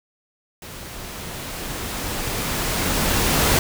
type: noise with level ramp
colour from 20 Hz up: pink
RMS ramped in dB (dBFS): -37 to -17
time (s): 0.62-3.59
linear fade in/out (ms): 2
effects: none